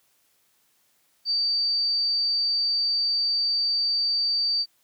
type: tone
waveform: sine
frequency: 4625 Hz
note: D8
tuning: 27 cents flat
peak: -21 dBFS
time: 1.25-4.66 s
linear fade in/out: 50 ms
effects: white hiss -66 dBFS RMS until 4.83 s + high-pass 80 Hz 12 dB/octave